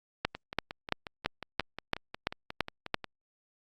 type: two click trains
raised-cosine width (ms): 0.3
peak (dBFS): -22 / -10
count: 16 / 9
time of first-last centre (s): 0.35-3.043 / 0.25-2.944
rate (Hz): 5.57 / 2.97
effects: Opus 48 kbps